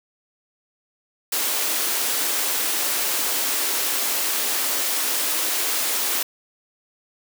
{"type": "high-pass noise", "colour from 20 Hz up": "white", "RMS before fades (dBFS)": -23, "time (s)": [1.32, 6.23], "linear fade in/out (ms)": 5, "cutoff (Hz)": 250, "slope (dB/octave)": 48, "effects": []}